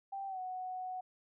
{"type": "tone with pitch glide", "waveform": "sine", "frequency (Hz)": [784, 740], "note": ["G5", "F#5"], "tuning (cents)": [0, 0], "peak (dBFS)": -38, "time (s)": [0.12, 1.01], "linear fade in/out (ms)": 10, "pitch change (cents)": -100, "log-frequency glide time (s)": [0.27, 0.39], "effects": []}